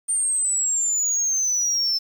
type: exponential sweep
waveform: sine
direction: down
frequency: 8940 to 5274 Hz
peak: -17 dBFS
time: 0.08-1.99 s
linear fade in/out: 20 ms
effects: tanh soft clip ceiling -18 dBFS + 8-bit